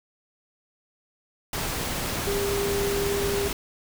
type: tone in noise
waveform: sine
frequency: 400.8 Hz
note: G4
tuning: 38 cents sharp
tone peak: -25 dBFS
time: 2.27-3.48 s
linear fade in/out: 2 ms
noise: pink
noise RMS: -29 dBFS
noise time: 1.53-3.53 s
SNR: +1 dB
effects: none